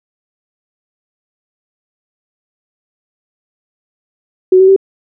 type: tone with pitch steps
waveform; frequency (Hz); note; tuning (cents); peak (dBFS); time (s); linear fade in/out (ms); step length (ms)
sine; 371.8 / 379.4 / 387.1; F#4 / F#4 / G4; +8 / +43 / -22; -3; 4.52-4.763; 5; 81
effects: none